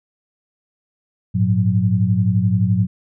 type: tone cluster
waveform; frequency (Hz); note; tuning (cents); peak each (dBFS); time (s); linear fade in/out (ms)
sine; 102.2 / 113.8 / 182.1; G#2 / A#2 / F#3; -27 / -41 / -27; -18; 1.34-2.87; 20
effects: none